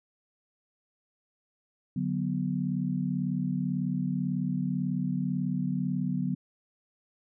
sine chord, B minor, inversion first, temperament equal, 146.83 / 185 / 246.9 Hz, D3 / F#3 / B3, 0 / 0 / 0 cents, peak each -32 / -30 / -32 dBFS, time 1.96-6.35 s, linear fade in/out 5 ms, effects none

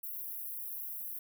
white high-pass noise, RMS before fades -41 dBFS, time 0.03-1.19 s, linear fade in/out 5 ms, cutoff 11000 Hz, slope 96 dB/octave, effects none

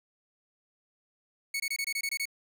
sawtooth tone bursts, 2217 Hz, C#7, in tune, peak -26 dBFS, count 9, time 1.54-2.255 s, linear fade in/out 5 ms, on 59 ms, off 23 ms, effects none

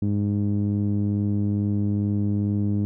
sawtooth tone with low-pass filter, 102.3 Hz, G#2, 26 cents flat, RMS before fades -23 dBFS, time 0.02-2.85 s, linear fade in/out 0 ms, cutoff 260 Hz, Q 2.7, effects none

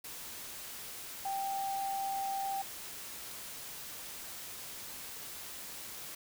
sine tone in noise, 784 Hz, G5, in tune, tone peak -33 dBFS, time 1.25-2.62 s, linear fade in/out 5 ms, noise white, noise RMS -45 dBFS, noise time 0.04-6.15 s, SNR +9 dB, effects none

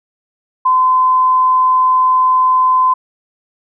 sine tone, 1025 Hz, C6, 36 cents flat, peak -8 dBFS, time 0.65-2.94 s, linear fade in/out 10 ms, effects none

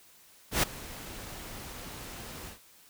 pink noise with ADSR envelope, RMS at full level -23 dBFS, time 0.51-2.59 s, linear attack 120 ms, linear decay 10 ms, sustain -20 dB, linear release 110 ms, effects white hiss -58 dBFS RMS until 2.89 s

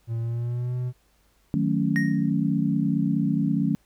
triangle tone with pitch glide, 115.1 to 124.79 Hz, A#2 to B2, -22 to +18 cents, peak -23 dBFS, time 0.07-0.93 s, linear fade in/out 50 ms, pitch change +140 cents, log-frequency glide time 0.2-0.75 s
sine chord, D# half-diminished seventh, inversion none, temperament equal, 155.56 / 185 / 220 / 277.2 Hz, D#3 / F#3 / A3 / C#4, 0 / 0 / 0 / 0 cents, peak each -26 dBFS, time 1.54-3.75 s, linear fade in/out 0 ms
triangle tone with exponential decay, 1864.7 Hz, A#6, in tune, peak -20 dBFS, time 1.96-2.3 s, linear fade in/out 0 ms, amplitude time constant 73 ms
effects added 50 Hz sine -65 dBFS peak until 3.85 s + pink hiss -65 dBFS RMS until 3.85 s

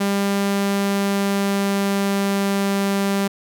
sawtooth tone with pitch glide, 199.3 to 197.92 Hz, G3 to G3, +29 to +17 cents, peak -14 dBFS, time 0-3.28 s, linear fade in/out 10 ms, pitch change -12 cents, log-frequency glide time 0.14-2.87 s, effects none

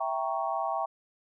sine chord, E diminished seventh, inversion none, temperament equal, 659.3 / 784 / 932.3 / 1108.7 Hz, E5 / G5 / Bb5 / Db6, 0 / 0 / 0 / 0 cents, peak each -33 / -32 / -35 / -34 dBFS, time 0-0.86 s, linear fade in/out 10 ms, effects none

